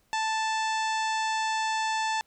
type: harmonic tone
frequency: 880 Hz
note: A5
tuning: in tune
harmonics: 1 / 2 / 3 / 4 / 5 / 6 / 7 / 8 / 9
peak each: -27 / -33 / -37 / -39 / -41 / -43 / -44 / -45 / -46 dBFS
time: 0.13-2.21 s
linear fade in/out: 0 ms
effects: pink hiss -68 dBFS RMS until 2.26 s